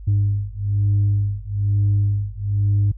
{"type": "beating tone pair", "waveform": "sine", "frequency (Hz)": [100.9, 102], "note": ["G#2", "G#2"], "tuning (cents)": [-49, -31], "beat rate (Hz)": 1.1, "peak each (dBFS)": -18, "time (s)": [0.07, 2.92], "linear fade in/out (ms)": 10, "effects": ["tanh soft clip ceiling -12 dBFS", "added 50 Hz sine -33 dBFS peak until 2.97 s"]}